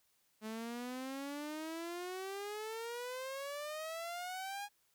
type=exponential sweep; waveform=sawtooth; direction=up; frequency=214.6 to 828 Hz; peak=-37 dBFS; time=0.41-4.69 s; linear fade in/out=50 ms; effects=white hiss -75 dBFS RMS until 4.94 s